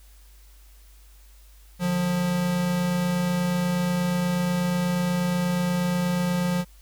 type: tone pair together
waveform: square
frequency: 149.51 / 177.8 Hz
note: D3 / F3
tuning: +31 / +31 cents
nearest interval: minor third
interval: 300 cents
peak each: -33 / -23 dBFS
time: 1.79-6.65 s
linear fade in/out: 50 ms
effects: added 50 Hz sine -48 dBFS peak until 6.81 s + white hiss -58 dBFS RMS until 6.81 s